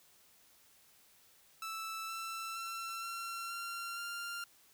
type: tone with pitch steps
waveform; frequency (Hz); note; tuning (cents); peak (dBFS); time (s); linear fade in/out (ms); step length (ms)
sawtooth; 1318.5 / 1333.1 / 1347.8 / 1362.6 / 1377.7 / 1392.9; E6 / E6 / E6 / F6 / F6 / F6; 0 / +19 / +38 / -43 / -24 / -5; -36; 1.62-4.44; 2; 470
effects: white hiss -65 dBFS RMS until 4.73 s